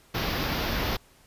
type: band-stop noise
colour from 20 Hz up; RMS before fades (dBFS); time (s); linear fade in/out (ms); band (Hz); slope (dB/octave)
pink; -28; 0.14-0.97; 10; 5500 to 13000; 48
effects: pink hiss -58 dBFS RMS until 1.26 s + resampled to 32000 Hz